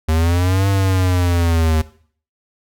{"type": "linear two-way sweep", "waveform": "square", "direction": "up then down", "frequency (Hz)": [77.78, 98.9, 77.78], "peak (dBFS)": -14, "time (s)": [0.08, 1.82], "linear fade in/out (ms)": 10, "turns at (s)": 0.68, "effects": ["noise-tail reverb RT60 0.5 s tail -17 dB re dry"]}